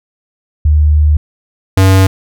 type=tone pair in turn; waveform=sine / square; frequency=75.4 / 95.3 Hz; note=D2 / G2; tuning=+46 / -48 cents; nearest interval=major third; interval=406 cents; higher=second; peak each=-5 dBFS; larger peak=neither; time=0.65-1.17 / 1.77-2.07 s; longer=first; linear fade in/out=5 ms; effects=none